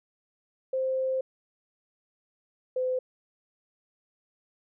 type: tone pair in turn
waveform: sine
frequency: 523.3 / 510.8 Hz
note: C5 / C5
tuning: 0 / -42 cents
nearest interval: unison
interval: 42 cents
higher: first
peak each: -25 dBFS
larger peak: neither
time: 0.73-1.21 / 2.76-2.99 s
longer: first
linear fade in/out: 5 ms
effects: none